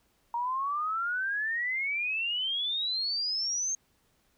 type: exponential sweep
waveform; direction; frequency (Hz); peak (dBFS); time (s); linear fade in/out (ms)
sine; up; 932 to 6460; -28; 0.34-3.75; 2
effects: pink hiss -70 dBFS RMS until 4.37 s